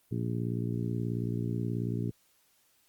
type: harmonic tone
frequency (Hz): 58.5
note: A#1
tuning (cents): +7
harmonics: 2 / 3 / 4 / 5 / 6 / 7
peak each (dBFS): -32 / -36 / -38 / -40 / -42 / -43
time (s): 0.11-2.11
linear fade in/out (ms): 10
effects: white hiss -68 dBFS RMS until 2.88 s + Opus 32 kbps